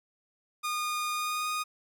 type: tone with pitch glide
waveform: sawtooth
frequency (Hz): 1222 to 1236.9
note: D#6 to D#6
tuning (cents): -32 to -11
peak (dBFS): -26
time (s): 0.63-1.64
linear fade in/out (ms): 20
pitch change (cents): +21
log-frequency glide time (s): 1.12-1.49
effects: none